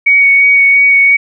sine tone with vibrato, 2238 Hz, C#7, 16 cents sharp, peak -4 dBFS, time 0.06-1.17 s, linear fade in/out 10 ms, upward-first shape sine, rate 2.9 Hz, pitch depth 11 cents each way, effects none

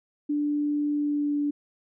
sine tone with pitch glide, 293.7 to 290.8 Hz, D4 to D4, 0 to -17 cents, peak -23 dBFS, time 0.29-1.51 s, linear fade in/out 10 ms, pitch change -17 cents, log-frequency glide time 0.93-1.4 s, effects none

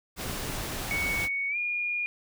pink noise, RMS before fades -34 dBFS, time 0.16-1.29 s, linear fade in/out 50 ms
click, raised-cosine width 3 ms, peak -23 dBFS, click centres 0.499 s
sine tone with pitch glide, 2227 to 2429 Hz, C#7 to D#7, +7 to -42 cents, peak -27 dBFS, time 0.91-2.06 s, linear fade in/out 0 ms, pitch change +151 cents, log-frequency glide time 1.49-1.57 s
effects none

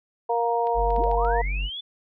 harmonic tone, 234.4 Hz, A#3, 10 cents sharp, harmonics 2 / 3 / 4, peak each -25 / -25 / -25 dBFS, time 0.29-1.42 s, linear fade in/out 10 ms
clicks, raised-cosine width 0.3 ms, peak -28 dBFS, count 6, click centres 0.671 / 0.905 / 0.963 / 1.039 / 1.114 / 1.249 s
triangle tone, 47.94 Hz, G1, 38 cents flat, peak -22 dBFS, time 0.74-1.7 s, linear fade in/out 50 ms
sine linear sweep, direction up, 169.1 to 3523 Hz, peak -31 dBFS, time 0.97-1.81 s, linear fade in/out 10 ms
effects none

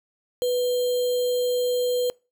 sine tone with sample-and-hold, 493.9 Hz, B4, in tune, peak -20 dBFS, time 0.42-2.1 s, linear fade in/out 0 ms, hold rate 3675 Hz, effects noise-tail reverb RT60 0.3 s tail -25 dB re dry

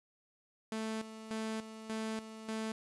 sawtooth tone with tremolo, 220.3 Hz, A3, 2 cents sharp, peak -32 dBFS, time 0.72-2.72 s, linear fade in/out 2 ms, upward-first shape square, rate 1.7 Hz, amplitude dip 70%, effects resampled to 24000 Hz + 10-bit

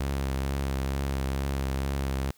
sawtooth tone with vibrato, 67.9 Hz, C#2, 35 cents flat, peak -23 dBFS, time 0-2.31 s, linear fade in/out 5 ms, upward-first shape triangle, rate 2.2 Hz, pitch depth 34 cents each way, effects white hiss -61 dBFS RMS until 2.37 s

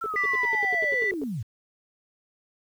sine linear sweep, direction down, 1364 to 92.5 Hz, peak -28 dBFS, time 0.01-1.43 s, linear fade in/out 10 ms
sine tone bursts, 426.9 Hz, G#4, 48 cents sharp, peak -29 dBFS, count 13, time 0.04-1.236 s, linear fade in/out 0 ms, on 20 ms, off 78 ms
sine tone, 1975.5 Hz, B6, in tune, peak -22 dBFS, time 0.16-1.11 s, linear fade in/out 2 ms
effects tanh soft clip ceiling -16 dBFS + 9-bit

